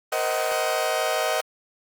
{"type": "chord", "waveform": "sawtooth", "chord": "C half-diminished seventh", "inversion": "third", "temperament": "just", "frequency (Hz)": [470.9, 523.3, 627.9, 753.5], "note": ["Bb4", "C5", "Eb5", "Gb5"], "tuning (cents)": [18, 0, 16, 31], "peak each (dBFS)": [-27, -26, -21, -24], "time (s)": [0.12, 1.41], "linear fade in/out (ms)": 5, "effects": ["Opus 24 kbps"]}